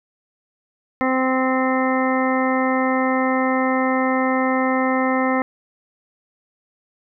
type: harmonic tone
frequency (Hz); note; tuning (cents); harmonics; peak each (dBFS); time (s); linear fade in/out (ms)
260; C4; -11; 1 / 2 / 3 / 4 / 5 / 7 / 8; -20 / -23 / -25 / -26 / -27 / -28 / -29; 1.01-5.42; 0
effects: none